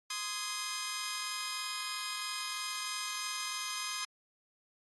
10% pulse chord, Ab major, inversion first, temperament just, 1038.3 / 1245.9 / 1661.2 Hz, C6 / Eb6 / Ab6, -14 / +2 / 0 cents, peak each -32 / -32 / -34 dBFS, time 0.1-4.05 s, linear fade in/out 5 ms, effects AAC 32 kbps

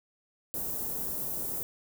white band-stop noise, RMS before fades -34 dBFS, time 0.54-1.63 s, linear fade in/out 0 ms, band 530 to 14000 Hz, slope 12 dB/octave, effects none

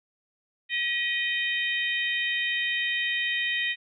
harmonic tone with a mistuned harmonic, 619 Hz, D#5, 9 cents flat, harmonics 3 / 4 / 5 / 6, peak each -28 / -30 / -32 / -34 dBFS, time 0.69-3.76 s, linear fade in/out 50 ms, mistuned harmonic 3, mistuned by +49 cents, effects none

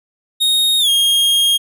45% pulse tone with pitch glide, 3729 to 3246 Hz, A#7 to G#7, 0 to -40 cents, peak -11 dBFS, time 0.4-1.58 s, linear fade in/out 20 ms, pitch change -240 cents, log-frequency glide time 0.79-0.89 s, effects none

